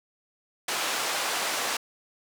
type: band-pass noise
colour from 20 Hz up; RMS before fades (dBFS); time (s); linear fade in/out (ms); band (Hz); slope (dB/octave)
pink; -29; 0.68-1.77; 5; 640 to 9600; 12
effects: none